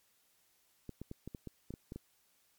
clicks, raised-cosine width 3 ms, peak -30 dBFS, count 10, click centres 0.893 / 1.016 / 1.114 / 1.276 / 1.348 / 1.473 / 1.706 / 1.739 / 1.921 / 1.96 s, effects white hiss -72 dBFS RMS until 2.58 s + MP3 96 kbps

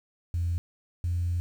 sine tone pair in turn, 86 / 87.2 Hz, F2 / F2, -26 / -2 cents, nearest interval unison, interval 24 cents, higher second, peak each -24 dBFS, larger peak neither, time 0.34-0.58 / 1.04-1.4 s, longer second, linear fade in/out 0 ms, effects tanh soft clip ceiling -21 dBFS + 9-bit

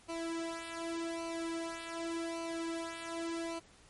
sawtooth tone with flanger, 332.1 Hz, E4, 13 cents sharp, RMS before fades -39 dBFS, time 0.08-3.6 s, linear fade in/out 20 ms, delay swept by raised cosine 0.56 to 2.86 ms, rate 0.86 Hz, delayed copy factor -0.8, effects pink hiss -61 dBFS RMS until 3.89 s + MP3 48 kbps

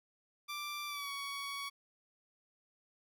15% pulse tone with pitch glide, 1177 to 1121.9 Hz, D6 to C#6, +3 to +20 cents, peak -33 dBFS, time 0.48-1.7 s, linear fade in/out 20 ms, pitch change -83 cents, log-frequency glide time 0.87-1.1 s, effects none

